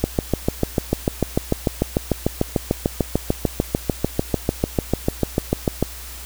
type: click train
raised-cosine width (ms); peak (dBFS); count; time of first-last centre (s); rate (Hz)
2; -3; 40; 0.04-5.826; 6.74
effects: added 60 Hz sine -36 dBFS peak until 6.25 s + white hiss -37 dBFS RMS until 6.25 s